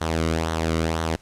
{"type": "tone with flanger", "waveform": "sawtooth", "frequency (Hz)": 81.1, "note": "E2", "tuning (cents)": -28, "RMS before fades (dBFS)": -24, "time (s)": [0.01, 1.16], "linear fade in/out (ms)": 0, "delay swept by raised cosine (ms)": [0.4, 1.2], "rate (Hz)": 2, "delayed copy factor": -0.6, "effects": ["pink hiss -54 dBFS RMS until 1.21 s", "low-pass 9000 Hz 12 dB/octave"]}